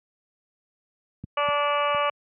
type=clicks; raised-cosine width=5 ms; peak=-20 / -24 / -27 dBFS; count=3; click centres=1.24 / 1.487 / 1.947 s
type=harmonic tone; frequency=290.3 Hz; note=D4; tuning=20 cents flat; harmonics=2 / 3 / 4 / 5 / 6 / 7 / 8 / 9 / 10; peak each=-26 / -31 / -24 / -37 / -39 / -41 / -33 / -37 / -34 dBFS; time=1.37-2.1 s; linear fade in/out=5 ms
effects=high-pass 100 Hz 12 dB/octave